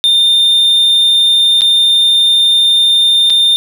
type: tone with dropouts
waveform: triangle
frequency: 3616 Hz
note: A7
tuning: 47 cents sharp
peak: -5 dBFS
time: 0.04-3.56 s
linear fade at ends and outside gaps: 0 ms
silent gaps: 1.609-1.618 / 3.299-3.303 s
effects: none